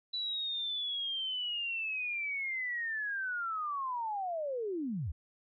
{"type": "linear sweep", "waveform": "sine", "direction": "down", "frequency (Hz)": [3973, 61.74], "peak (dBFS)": -33, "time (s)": [0.13, 5.12], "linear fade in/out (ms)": 10, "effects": []}